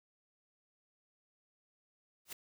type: noise with exponential growth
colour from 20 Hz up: white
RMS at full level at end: -38 dBFS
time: 2.25-2.33 s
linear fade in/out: 5 ms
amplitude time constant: 17 ms
effects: none